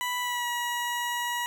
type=tone with pitch glide; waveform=20% pulse; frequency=987.8 to 962.5 Hz; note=B5 to B5; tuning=0 to -45 cents; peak=-23 dBFS; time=0.01-1.46 s; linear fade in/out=0 ms; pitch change=-45 cents; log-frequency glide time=0.2-0.47 s; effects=none